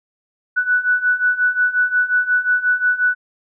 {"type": "beating tone pair", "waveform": "sine", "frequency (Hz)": [1480, 1485.6], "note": ["F#6", "F#6"], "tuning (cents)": [0, 7], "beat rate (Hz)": 5.6, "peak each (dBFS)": [-19, -16], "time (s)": [0.56, 3.15], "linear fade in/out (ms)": 20, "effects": []}